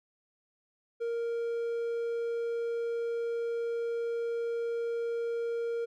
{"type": "tone with hard clipping", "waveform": "triangle", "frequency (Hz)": 466.2, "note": "A#4", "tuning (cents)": 0, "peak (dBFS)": -31, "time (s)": [1, 5.86], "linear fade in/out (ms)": 20, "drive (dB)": 6, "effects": []}